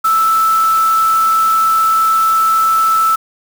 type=tone in noise; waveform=sine; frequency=1318.5 Hz; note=E6; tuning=in tune; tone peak=-9 dBFS; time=0.04-3.16 s; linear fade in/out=10 ms; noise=white; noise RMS=-27 dBFS; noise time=0.04-3.16 s; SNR=+15 dB; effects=none